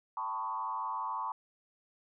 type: tone with frequency modulation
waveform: sine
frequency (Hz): 1000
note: B5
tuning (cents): +21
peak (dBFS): -33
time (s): 0.17-1.32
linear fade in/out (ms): 2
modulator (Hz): 106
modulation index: 1.4
effects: none